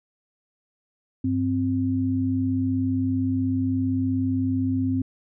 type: tone pair together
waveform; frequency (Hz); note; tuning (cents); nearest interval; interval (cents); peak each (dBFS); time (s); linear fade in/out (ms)
sine; 98.9 / 261.8; G2 / C4; +16 / +1; octave + perfect fourth; 1685; -26 / -22; 1.24-5.02; 5
effects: none